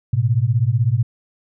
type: beating tone pair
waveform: sine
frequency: 109.4 / 125.4 Hz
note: A2 / B2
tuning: -9 / +27 cents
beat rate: 16 Hz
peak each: -17 dBFS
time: 0.13-1.03 s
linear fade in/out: 5 ms
effects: none